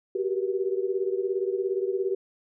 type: tone cluster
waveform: sine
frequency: 378.4 / 395.6 / 477.7 Hz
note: F#4 / G4 / A#4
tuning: +39 / +16 / +42 cents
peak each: -27 / -29 / -33 dBFS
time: 0.15-2.15 s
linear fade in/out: 5 ms
effects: none